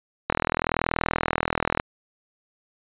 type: click train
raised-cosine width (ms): 0.5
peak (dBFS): -6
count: 62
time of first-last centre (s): 0.3-1.799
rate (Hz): 40.7
effects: resampled to 8000 Hz